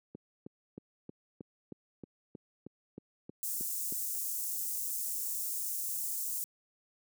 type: click train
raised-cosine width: 3 ms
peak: -28 dBFS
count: 13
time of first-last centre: 0.15-3.924 s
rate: 3.18 Hz
type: high-pass noise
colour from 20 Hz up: white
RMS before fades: -36 dBFS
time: 3.43-6.44 s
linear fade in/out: 0 ms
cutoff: 6900 Hz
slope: 24 dB/octave
effects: high-pass 200 Hz 12 dB/octave